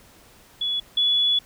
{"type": "tone pair in turn", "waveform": "sine", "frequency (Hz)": [3399, 3412], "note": ["G#7", "G#7"], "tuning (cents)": [39, 46], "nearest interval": "unison", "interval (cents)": 7, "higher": "second", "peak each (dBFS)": [-22, -17], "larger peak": "second", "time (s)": [[0.61, 0.8], [0.97, 1.39]], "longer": "second", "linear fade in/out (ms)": 5, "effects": ["pink hiss -52 dBFS RMS until 1.45 s"]}